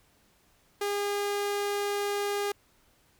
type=tone; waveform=sawtooth; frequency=406.8 Hz; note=G#4; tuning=36 cents flat; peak=-24 dBFS; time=0.81-2.52 s; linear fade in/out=5 ms; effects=pink hiss -65 dBFS RMS until 3.19 s